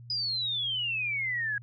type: exponential sweep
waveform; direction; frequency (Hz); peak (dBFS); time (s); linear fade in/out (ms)
sine; down; 5000 to 1634; -28; 0.1-1.58; 2
effects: added 119 Hz sine -45 dBFS peak until 1.62 s